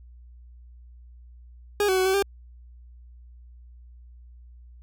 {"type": "tone with pitch steps", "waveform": "40% pulse", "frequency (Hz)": [411.2, 376.5, 373.3, 380.8, 397.7], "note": ["G#4", "F#4", "F#4", "F#4", "G4"], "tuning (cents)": [-17, 30, 15, 50, 25], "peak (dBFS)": -19, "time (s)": [1.8, 2.225], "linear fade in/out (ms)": 2, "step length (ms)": 85, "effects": ["added 60 Hz sine -45 dBFS peak until 4.82 s"]}